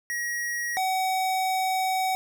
square tone pair in turn, 1900 / 754 Hz, A#6 / F#5, +33 / +32 cents, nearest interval octave + major third, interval 1601 cents, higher first, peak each -28 / -24 dBFS, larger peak second, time 0.1-0.77 / 0.77-2.15 s, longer second, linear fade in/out 0 ms, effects none

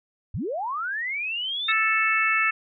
sine linear sweep, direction up, 59.4 to 3762 Hz, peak -26 dBFS, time 0.34-1.72 s, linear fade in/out 5 ms
harmonic tone, 440 Hz, A4, in tune, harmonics 3 / 4 / 5 / 6, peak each -25 / -25 / -25 / -25 dBFS, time 1.68-2.51 s, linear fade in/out 10 ms
effects none

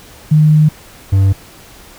sine / triangle tone pair in turn, 153.3 / 97.16 Hz, D#3 / G2, -25 / -15 cents, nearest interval minor sixth, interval 790 cents, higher first, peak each -5 dBFS, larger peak neither, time 0.31-0.69 / 1.12-1.33 s, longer first, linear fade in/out 10 ms, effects pink hiss -39 dBFS RMS until 1.98 s

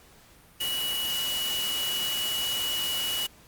sine tone in noise, 2928 Hz, F#7, 19 cents flat, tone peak -28 dBFS, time 0.6-3.27 s, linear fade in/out 10 ms, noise white, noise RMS -33 dBFS, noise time 0.6-3.27 s, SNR +2 dB, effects pink hiss -55 dBFS RMS until 3.47 s + Opus 48 kbps

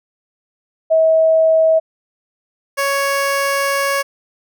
sine / 15% pulse tone pair in turn, 643 / 555.9 Hz, E5 / C#5, -43 / +5 cents, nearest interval minor third, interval 252 cents, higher first, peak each -9 dBFS, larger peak neither, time 0.9-1.8 / 2.77-4.03 s, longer second, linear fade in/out 20 ms, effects none

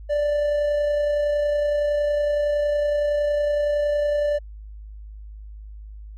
triangle tone with amplitude modulation, 587.3 Hz, D5, in tune, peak -16 dBFS, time 0.09-4.39 s, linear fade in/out 20 ms, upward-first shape sine, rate 30.8 Hz, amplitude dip 25%, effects added 52 Hz sine -36 dBFS peak until 6.17 s

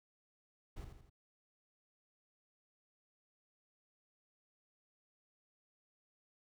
brown noise with echo, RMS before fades -45 dBFS, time 0.76-0.85 s, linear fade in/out 10 ms, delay 83 ms, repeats 3, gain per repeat -6 dB, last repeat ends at 1.099 s, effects none

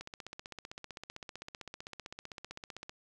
click train, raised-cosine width 0.2 ms, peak -26 dBFS, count 46, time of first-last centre 0.01-2.895 s, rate 15.6 Hz, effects none

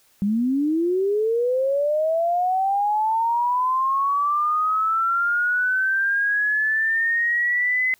sine linear sweep, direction up, 193.7 to 2041 Hz, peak -18 dBFS, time 0.22-7.94 s, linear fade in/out 0 ms, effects white hiss -59 dBFS RMS until 7.99 s

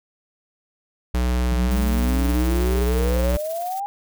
square tone, 61.5 Hz, B1, 7 cents flat, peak -19 dBFS, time 1.14-3.37 s, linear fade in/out 5 ms
sine exponential sweep, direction up, 171.6 to 819 Hz, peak -24 dBFS, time 1.52-3.86 s, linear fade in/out 0 ms
blue noise with tremolo, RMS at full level -36 dBFS, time 1.71-3.8 s, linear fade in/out 2 ms, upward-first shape triangle, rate 19 Hz, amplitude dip 60%
effects none

